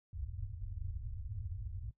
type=low-pass noise; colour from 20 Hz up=white; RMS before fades=-42 dBFS; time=0.13-1.91 s; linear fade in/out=10 ms; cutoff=110 Hz; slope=96 dB/octave; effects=noise-tail reverb RT60 0.1 s tail -18 dB re dry